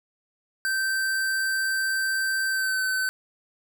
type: tone with pitch glide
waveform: square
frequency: 1556 to 1525.7 Hz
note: G6 to G6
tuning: -13 to -47 cents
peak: -24 dBFS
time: 0.65-3.09 s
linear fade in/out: 0 ms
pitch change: -34 cents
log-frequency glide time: 2.48-2.81 s
effects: none